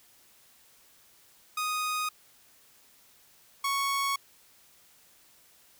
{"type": "tone pair in turn", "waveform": "sawtooth", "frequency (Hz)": [1244.5, 1108.7], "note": ["D#6", "C#6"], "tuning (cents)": [0, 0], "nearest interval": "major second", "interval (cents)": 200, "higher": "first", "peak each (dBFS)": [-25, -23], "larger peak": "second", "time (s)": [[1.57, 2.09], [3.64, 4.16]], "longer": "neither", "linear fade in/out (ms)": 5, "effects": ["white hiss -60 dBFS RMS until 5.79 s"]}